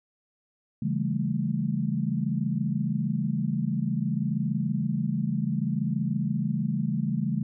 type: chord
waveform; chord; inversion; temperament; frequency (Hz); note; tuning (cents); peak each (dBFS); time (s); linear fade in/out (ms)
sine; A dominant seventh; first; equal with one note detuned; 138.59 / 164.81 / 199.42 / 220; C#3 / E3 / G3 / A3; 0 / 0 / +30 / 0; -30; 0.82-7.43; 5
effects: none